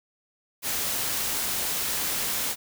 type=noise; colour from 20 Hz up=white; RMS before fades=-28 dBFS; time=0.62-2.56 s; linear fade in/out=50 ms; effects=none

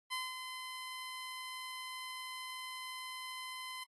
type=tone with ADSR envelope; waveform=15% pulse; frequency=1026 Hz; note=C6; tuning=34 cents flat; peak=-29 dBFS; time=0.1-3.84 s; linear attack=28 ms; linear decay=200 ms; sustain=-7 dB; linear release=8 ms; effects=AAC 32 kbps

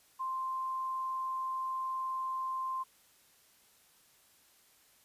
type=tone; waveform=sine; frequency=1046.5 Hz; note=C6; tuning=in tune; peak=-33 dBFS; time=0.19-2.84 s; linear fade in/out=20 ms; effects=white hiss -65 dBFS RMS until 5.04 s + resampled to 32000 Hz

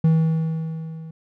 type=tone with level ramp; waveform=triangle; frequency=161 Hz; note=E3; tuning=41 cents flat; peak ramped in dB=-10 to -32 dBFS; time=0.04-1.11 s; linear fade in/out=5 ms; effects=none

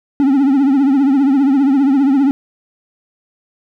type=tone with vibrato; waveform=triangle; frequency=274.1 Hz; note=C#4; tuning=19 cents flat; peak=-7 dBFS; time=0.2-2.31 s; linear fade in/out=0 ms; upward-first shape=triangle; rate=15 Hz; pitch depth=120 cents each way; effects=none

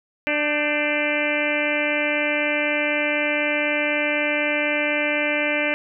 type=harmonic tone with a mistuned harmonic; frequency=296 Hz; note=D4; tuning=14 cents sharp; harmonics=1 / 2 / 3 / 4 / 5 / 6 / 7 / 8 / 9 / 10; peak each=-28 / -25 / -35 / -37 / -30 / -32 / -27 / -25 / -30 / -36 dBFS; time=0.27-5.74 s; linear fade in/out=0 ms; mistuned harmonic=5; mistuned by=+74 cents; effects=none

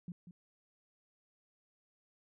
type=tone with echo; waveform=sine; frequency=175.9 Hz; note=F3; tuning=13 cents sharp; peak=-40 dBFS; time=0.08-0.12 s; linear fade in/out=2 ms; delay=190 ms; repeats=1; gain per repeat=-10 dB; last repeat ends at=0.31 s; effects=none

